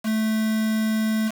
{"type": "tone with quantisation", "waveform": "triangle", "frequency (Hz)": 218.8, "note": "A3", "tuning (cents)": -9, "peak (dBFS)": -18, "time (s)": [0.03, 1.32], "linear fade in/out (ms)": 50, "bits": 5, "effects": []}